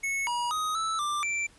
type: tone with pitch steps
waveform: square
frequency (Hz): 2199 / 960 / 1253 / 1314 / 1183 / 2344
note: C#7 / B5 / D#6 / E6 / D6 / D7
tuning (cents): -14 / -49 / +12 / -6 / +12 / -4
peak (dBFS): -28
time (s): 0.03-1.47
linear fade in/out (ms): 10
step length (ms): 240
effects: pink hiss -57 dBFS RMS until 1.58 s + resampled to 24000 Hz